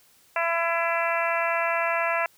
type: harmonic tone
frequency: 335.6 Hz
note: E4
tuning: 31 cents sharp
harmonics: 2 / 3 / 4 / 5 / 6 / 7 / 8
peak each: -27 / -29 / -30 / -31 / -32 / -32 / -33 dBFS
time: 0.36-2.26 s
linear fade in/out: 2 ms
effects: white hiss -59 dBFS RMS until 2.37 s